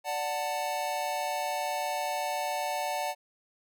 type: chord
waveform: square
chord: D major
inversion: none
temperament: equal with one note detuned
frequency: 587.3 / 740 / 887.7 Hz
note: D5 / F#5 / A5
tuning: 0 / 0 / +15 cents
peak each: -36 / -34 / -35 dBFS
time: 0.04-3.15 s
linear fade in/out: 50 ms
effects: none